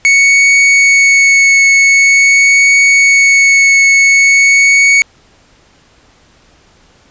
45% pulse tone with vibrato, 2217 Hz, C#7, in tune, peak -4 dBFS, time 0.05-5.02 s, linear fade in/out 0 ms, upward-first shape triangle, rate 0.46 Hz, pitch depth 10 cents each way, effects pink hiss -47 dBFS RMS until 7.1 s + resampled to 16000 Hz

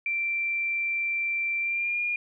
sine tone with pitch glide, 2352 to 2421 Hz, D7 to D#7, +2 to -48 cents, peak -25 dBFS, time 0.06-2.16 s, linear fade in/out 2 ms, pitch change +50 cents, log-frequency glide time 1.6-2 s, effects none

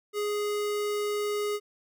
square tone, 415.3 Hz, G#4, in tune, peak -28 dBFS, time 0.13-1.6 s, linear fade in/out 50 ms, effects none

